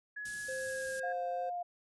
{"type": "tone with pitch glide", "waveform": "sine", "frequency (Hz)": [1687, 1625.8], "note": ["G#6", "G#6"], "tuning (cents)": [27, -37], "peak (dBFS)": -39, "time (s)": [0.16, 1.13], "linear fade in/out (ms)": 10, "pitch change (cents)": -64, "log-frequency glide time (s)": [0.49, 0.93]}
{"type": "band-stop noise", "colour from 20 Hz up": "white", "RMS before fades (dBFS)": -44, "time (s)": [0.25, 1], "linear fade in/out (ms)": 5, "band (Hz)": [240, 5400], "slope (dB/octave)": 12}
{"type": "tone", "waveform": "triangle", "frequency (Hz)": 523.3, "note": "C5", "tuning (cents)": 0, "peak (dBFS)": -36, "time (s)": [0.48, 1.5], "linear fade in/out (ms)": 10}
{"type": "tone with vibrato", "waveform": "sine", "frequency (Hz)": 708, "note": "F5", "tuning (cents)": 23, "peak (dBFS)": -35, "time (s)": [1.03, 1.63], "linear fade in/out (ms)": 10, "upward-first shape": "sine", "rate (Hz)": 3, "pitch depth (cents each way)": 10}
{"effects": ["resampled to 24000 Hz"]}